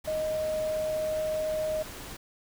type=tone in noise; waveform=sine; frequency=622.3 Hz; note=D#5; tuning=in tune; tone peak=-27 dBFS; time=0.07-1.83 s; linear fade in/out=10 ms; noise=pink; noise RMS=-42 dBFS; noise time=0.04-2.17 s; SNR=+12 dB; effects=none